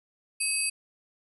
sine tone cluster, 2567 / 4690 / 8290 / 10820 Hz, E7 / D8 / C9 / E9, -47 / -3 / -17 / +44 cents, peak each -31 / -33 / -33 / -29 dBFS, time 0.4-0.7 s, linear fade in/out 10 ms, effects none

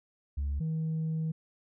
sine tone pair in turn, 71 / 159.39 Hz, C#2 / D#3, +42 / +42 cents, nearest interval octave + major second, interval 1400 cents, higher second, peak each -27 / -27 dBFS, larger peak neither, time 0.37-0.6 / 0.6-1.32 s, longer second, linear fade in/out 10 ms, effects tanh soft clip ceiling -27 dBFS

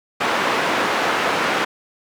white band-pass noise, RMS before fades -20 dBFS, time 0.2-1.65 s, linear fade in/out 10 ms, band 250 to 1700 Hz, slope 12 dB/octave, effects none

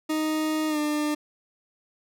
40% pulse tone with pitch glide, 311.1 to 299.8 Hz, D#4 to D4, 0 to +36 cents, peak -23 dBFS, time 0.09-1.15 s, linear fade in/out 10 ms, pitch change -64 cents, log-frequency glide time 0.68-0.78 s, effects none

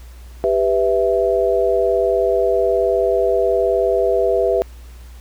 sine chord, E minor, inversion first, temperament just, 395.6 / 494.4 / 659.3 Hz, G4 / B4 / E5, +16 / +2 / 0 cents, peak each -18 dBFS, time 0.44-4.62 s, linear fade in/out 0 ms, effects added 60 Hz sine -35 dBFS peak until 5.2 s + pink hiss -49 dBFS RMS until 5.2 s

